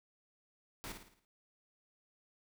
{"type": "noise with echo", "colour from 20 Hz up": "pink", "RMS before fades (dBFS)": -45, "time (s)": [0.84, 0.92], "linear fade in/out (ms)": 0, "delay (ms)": 55, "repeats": 6, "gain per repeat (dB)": -6, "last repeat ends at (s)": 1.25, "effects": []}